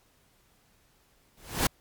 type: noise with exponential growth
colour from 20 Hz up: pink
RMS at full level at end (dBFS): -20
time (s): 1.37-1.67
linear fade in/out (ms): 5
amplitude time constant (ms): 65
effects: pink hiss -65 dBFS RMS until 1.8 s + MP3 96 kbps